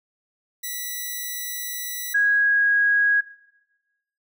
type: tone pair in turn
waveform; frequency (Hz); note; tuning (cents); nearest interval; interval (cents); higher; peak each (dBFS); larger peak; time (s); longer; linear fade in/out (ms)
5% pulse / sine; 1962 / 1649.8; B6 / G#6; -12 / -12; minor third; 300; first; -18 / -16; second; 0.63-2.14 / 2.14-3.21; first; 10
effects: noise-tail reverb RT60 1.0 s tail -18 dB re dry